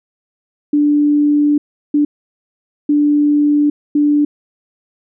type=tone bursts at uneven times; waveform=sine; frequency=293.7 Hz; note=D4; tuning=in tune; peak=-9 dBFS; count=4; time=0.73-1.58 / 1.94-2.05 / 2.89-3.7 / 3.95-4.25 s; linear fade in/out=5 ms; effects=none

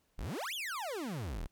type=exponential two-way sweep; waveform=40% pulse; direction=up then down; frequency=30.58 to 3594 to 30.58 Hz; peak=-36 dBFS; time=0.18-1.47 s; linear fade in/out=10 ms; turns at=0.54 s; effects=pink hiss -75 dBFS RMS until 1.51 s

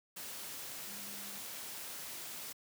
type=tone in noise; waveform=sine; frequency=201.5 Hz; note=G3; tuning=48 cents sharp; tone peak=-55 dBFS; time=0.87-1.39 s; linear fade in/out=10 ms; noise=white; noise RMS=-45 dBFS; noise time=0.16-2.53 s; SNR=-13 dB; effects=high-pass 100 Hz 12 dB/octave

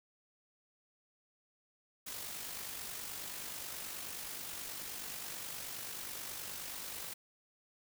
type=noise with amplitude modulation; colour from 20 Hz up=white; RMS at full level=-42 dBFS; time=2.06-7.14 s; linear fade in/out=10 ms; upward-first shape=sine; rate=49.4 Hz; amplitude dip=40%; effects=none

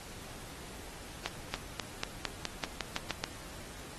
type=accelerating click train; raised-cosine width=0.2 ms; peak=-14 dBFS; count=11; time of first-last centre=1.26-3.24 s; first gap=280 ms; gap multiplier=0.92; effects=pink hiss -48 dBFS RMS until 3.98 s + AAC 32 kbps

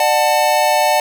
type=chord; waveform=square; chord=D major; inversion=none; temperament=equal with one note detuned; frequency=599.7 / 740 / 880 Hz; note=D5 / F#5 / A5; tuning=+36 / 0 / 0 cents; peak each=-17 dBFS; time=0-1 s; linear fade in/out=2 ms; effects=none

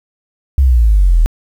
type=exponential sweep; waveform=sine; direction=down; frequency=70.3 to 38.24 Hz; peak=-5 dBFS; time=0.58-1.26 s; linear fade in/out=0 ms; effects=tanh soft clip ceiling -1 dBFS + 7-bit

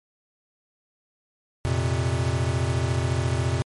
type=chord; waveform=square; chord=F suspended fourth; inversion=none; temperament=equal; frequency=87.31 / 116.54 / 130.81 Hz; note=F2 / Bb2 / C3; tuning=0 / 0 / 0 cents; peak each=-27 dBFS; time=1.65-3.62 s; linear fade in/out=0 ms; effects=MP3 48 kbps

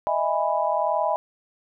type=chord; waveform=sine; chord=E major seventh; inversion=third; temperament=just; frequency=618.1 / 659.3 / 824.1 / 988.9 Hz; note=D#5 / E5 / G#5 / B5; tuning=-12 / 0 / -14 / +2 cents; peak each=-26 dBFS; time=0.07-1.16 s; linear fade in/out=0 ms; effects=none

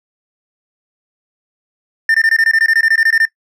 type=tone bursts; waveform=triangle; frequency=1800 Hz; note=A6; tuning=39 cents sharp; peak=-7 dBFS; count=16; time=2.09-3.253 s; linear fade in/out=2 ms; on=53 ms; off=21 ms; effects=noise-tail reverb RT60 0.1 s tail -19 dB re dry

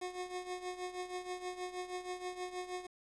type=tone with tremolo; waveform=25% pulse; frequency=363 Hz; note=F#4; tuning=33 cents flat; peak=-33 dBFS; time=0.01-2.87 s; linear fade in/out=10 ms; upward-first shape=triangle; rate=6.3 Hz; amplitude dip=80%; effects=resampled to 22050 Hz + 10-bit

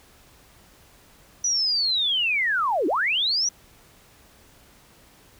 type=linear two-way sweep; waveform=sine; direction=down then up; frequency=5950 to 277.2 to 5950 Hz; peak=-20 dBFS; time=1.44-3.49 s; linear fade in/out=5 ms; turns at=2.87 s; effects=pink hiss -54 dBFS RMS until 5.39 s

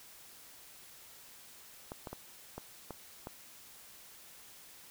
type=clicks; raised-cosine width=1 ms; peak=-27 dBFS; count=6; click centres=1.919 / 2.072 / 2.13 / 2.58 / 2.907 / 3.271 s; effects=white hiss -55 dBFS RMS until 4.9 s

